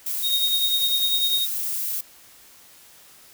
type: noise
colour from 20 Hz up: violet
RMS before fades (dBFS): -27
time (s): 0.06-2.01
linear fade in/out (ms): 5
type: tone with tremolo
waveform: triangle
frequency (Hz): 3729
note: A#7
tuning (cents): 0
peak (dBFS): -16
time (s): 0.22-1.47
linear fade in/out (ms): 50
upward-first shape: triangle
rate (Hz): 10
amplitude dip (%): 60
effects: white hiss -50 dBFS RMS until 3.33 s